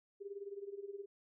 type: tone with tremolo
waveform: sine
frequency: 400.3 Hz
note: G4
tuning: 36 cents sharp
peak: -40 dBFS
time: 0.2-1.06 s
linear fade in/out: 20 ms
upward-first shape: sine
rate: 19 Hz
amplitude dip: 80%
effects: none